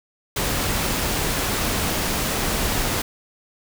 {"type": "noise", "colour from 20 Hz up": "pink", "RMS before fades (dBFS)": -23, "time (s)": [0.36, 3.02], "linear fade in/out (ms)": 5, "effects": []}